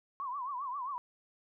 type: tone with vibrato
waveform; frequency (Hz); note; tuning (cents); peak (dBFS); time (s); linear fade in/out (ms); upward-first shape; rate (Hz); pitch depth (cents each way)
sine; 1062; C6; +25; -35; 0.2-0.98; 0; triangle; 7.5; 180
effects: none